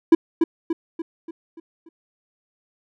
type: tone with echo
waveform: triangle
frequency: 330.2 Hz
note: E4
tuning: 3 cents sharp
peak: -5 dBFS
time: 0.12-0.15 s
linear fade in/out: 5 ms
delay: 290 ms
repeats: 6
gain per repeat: -6 dB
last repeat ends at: 1.89 s
effects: none